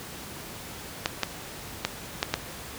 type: clicks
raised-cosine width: 0.2 ms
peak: -6 dBFS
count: 5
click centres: 1.059 / 1.233 / 1.85 / 2.229 / 2.34 s
effects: pink hiss -40 dBFS RMS until 2.78 s + high-pass 60 Hz 12 dB/octave